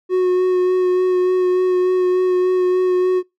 triangle tone with vibrato, 366.1 Hz, F#4, 18 cents flat, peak -11 dBFS, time 0.09-3.23 s, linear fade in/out 50 ms, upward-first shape sine, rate 3.4 Hz, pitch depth 15 cents each way, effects noise-tail reverb RT60 0.2 s tail -25 dB re dry

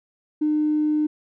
triangle tone with tanh clipping, 303.4 Hz, D#4, 44 cents flat, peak -18 dBFS, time 0.41-1.07 s, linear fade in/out 10 ms, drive 4 dB, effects none

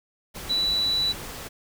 sine tone in noise, 3951 Hz, B7, in tune, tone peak -21 dBFS, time 0.49-1.13 s, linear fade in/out 20 ms, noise pink, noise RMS -37 dBFS, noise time 0.34-1.49 s, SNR +13 dB, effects none

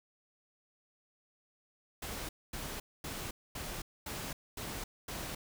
pink noise bursts, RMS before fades -41 dBFS, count 7, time 2.02-5.35 s, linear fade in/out 5 ms, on 270 ms, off 240 ms, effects none

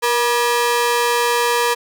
sawtooth ring-modulated tone, 720 Hz, F#5, 47 cents flat, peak -8 dBFS, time 0.02-1.75 s, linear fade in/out 20 ms, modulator 245 Hz, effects none

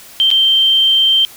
sine tone with dropouts, 3136 Hz, G7, in tune, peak -8 dBFS, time 0.2-1.25 s, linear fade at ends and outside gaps 0 ms, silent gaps 0.304-0.313 s, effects white hiss -38 dBFS RMS until 1.36 s

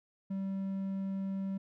triangle tone, 193.6 Hz, G3, 21 cents flat, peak -31 dBFS, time 0.3-1.58 s, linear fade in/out 10 ms, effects none

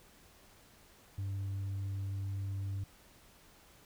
sine tone, 98 Hz, G2, in tune, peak -32 dBFS, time 1.18-2.84 s, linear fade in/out 5 ms, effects tanh soft clip ceiling -34 dBFS + pink hiss -61 dBFS RMS until 3.85 s

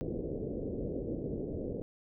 white low-pass noise, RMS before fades -37 dBFS, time 0.01-1.82 s, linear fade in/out 0 ms, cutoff 520 Hz, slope 48 dB/octave, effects none

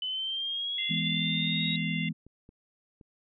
sine linear sweep, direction up, 3006 to 3800 Hz, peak -30 dBFS, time 0.02-1.76 s, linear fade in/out 2 ms
harmonic tone, 693 Hz, F5, 14 cents flat, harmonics 3 / 4 / 5, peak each -35 / -38 / -40 dBFS, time 0.78-2.09 s, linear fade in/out 5 ms
sine chord, E major, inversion none, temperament equal, 164.81 / 207.7 / 246.9 Hz, E3 / G#3 / B3, 0 / 0 / 0 cents, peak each -31 / -35 / -36 dBFS, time 0.89-2.13 s, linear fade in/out 20 ms
clicks, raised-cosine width 3 ms, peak -39 dBFS, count 3, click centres 2.266 / 2.491 / 3.012 s
effects none

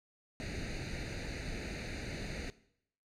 pink noise with comb filter, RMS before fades -40 dBFS, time 0.4-2.5 s, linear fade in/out 0 ms, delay 0.46 ms, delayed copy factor +0.9, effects noise-tail reverb RT60 0.7 s tail -18 dB re dry + low-pass 5000 Hz 12 dB/octave

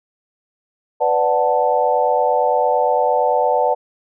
sine chord, B minor seventh, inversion none, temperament equal with one note detuned, 498.5 / 587.3 / 740 / 880 Hz, B4 / D5 / F#5 / A5, +16 / 0 / 0 / 0 cents, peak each -19 dBFS, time 1-3.75 s, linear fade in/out 20 ms, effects none

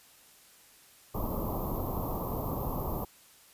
pink band-stop noise, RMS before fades -33 dBFS, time 1.14-3.05 s, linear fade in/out 10 ms, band 1200 to 12000 Hz, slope 96 dB/octave, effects white hiss -58 dBFS RMS until 3.53 s + resampled to 32000 Hz

